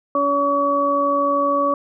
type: harmonic tone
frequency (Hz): 283.3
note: C#4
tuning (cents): +38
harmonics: 1 / 2 / 4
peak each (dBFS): -24 / -20 / -18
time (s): 0.15-1.74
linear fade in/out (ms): 2
effects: none